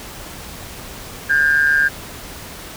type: tone with amplitude modulation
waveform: sine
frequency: 1606 Hz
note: G6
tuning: 41 cents sharp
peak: -8 dBFS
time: 1.29-1.89 s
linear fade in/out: 20 ms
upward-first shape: sine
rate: 147 Hz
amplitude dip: 70%
effects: tanh soft clip ceiling -4 dBFS + pink hiss -34 dBFS RMS until 2.76 s